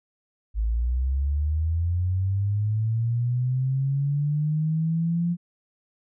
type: linear sweep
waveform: sine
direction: up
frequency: 52 to 174.61 Hz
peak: -21 dBFS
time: 0.54-5.37 s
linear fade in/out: 50 ms
effects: none

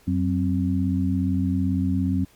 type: tone cluster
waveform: sine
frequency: 90.6 / 187.1 / 264.7 Hz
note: F#2 / F#3 / C4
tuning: -36 / +20 / +20 cents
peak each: -24 dBFS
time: 0.07-2.25 s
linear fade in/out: 10 ms
effects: pink hiss -56 dBFS RMS until 2.35 s + MP3 96 kbps

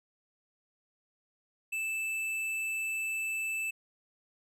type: tone with tanh clipping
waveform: sine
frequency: 2637 Hz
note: E7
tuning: in tune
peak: -33 dBFS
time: 1.72-3.71 s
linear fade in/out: 10 ms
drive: 12 dB
effects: none

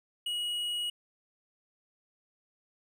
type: tone with tanh clipping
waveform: triangle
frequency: 2905 Hz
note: F#7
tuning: 32 cents flat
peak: -32 dBFS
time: 0.26-0.9 s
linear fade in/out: 5 ms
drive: 11 dB
effects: none

